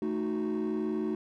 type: chord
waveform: triangle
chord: D# diminished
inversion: second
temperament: equal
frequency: 220 / 311.1 / 370 Hz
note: A3 / D#4 / F#4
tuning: 0 / 0 / 0 cents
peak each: -30 dBFS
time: 0.02-1.15 s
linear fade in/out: 2 ms
effects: tanh soft clip ceiling -23 dBFS